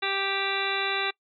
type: harmonic tone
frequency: 392 Hz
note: G4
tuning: in tune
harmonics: 1 / 2 / 3 / 4 / 5 / 6 / 7 / 9 / 10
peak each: -34 / -34 / -34 / -34 / -34 / -34 / -34 / -34 / -34 dBFS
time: 0.02-1.11 s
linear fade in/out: 10 ms
effects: noise-tail reverb RT60 0.1 s tail -24 dB re dry